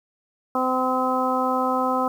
harmonic tone, 257 Hz, C4, 31 cents flat, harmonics 1 / 2 / 3 / 4 / 5, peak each -26 / -26 / -26 / -26 / -26 dBFS, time 0.55-2.08 s, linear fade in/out 2 ms, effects 8-bit

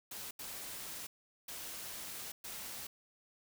white noise bursts at uneven times, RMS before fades -45 dBFS, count 4, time 0.11-0.31 / 0.39-1.07 / 1.48-2.32 / 2.44-2.87 s, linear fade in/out 5 ms, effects none

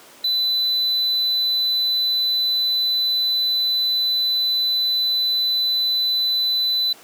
triangle tone, 4000 Hz, B7, 21 cents sharp, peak -16 dBFS, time 0.24-6.93 s, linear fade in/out 5 ms, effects pink hiss -45 dBFS RMS until 7.03 s + high-pass 300 Hz 12 dB/octave

